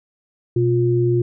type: tone pair together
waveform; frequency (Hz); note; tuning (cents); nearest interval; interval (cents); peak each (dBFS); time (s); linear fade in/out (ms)
sine; 123.47 / 352.7; B2 / F4; 0 / +17; octave + tritone; 1817; -17; 0.56-1.22; 5
effects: none